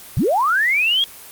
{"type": "linear sweep", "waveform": "sine", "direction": "up", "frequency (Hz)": [87.31, 3331], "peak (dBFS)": -14, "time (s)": [0.17, 1.04], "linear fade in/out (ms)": 0, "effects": ["white hiss -39 dBFS RMS until 1.31 s", "Opus 24 kbps"]}